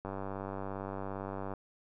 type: click train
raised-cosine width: 1 ms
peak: -25 dBFS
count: 146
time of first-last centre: 0.05-1.537 s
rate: 97.5 Hz
effects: none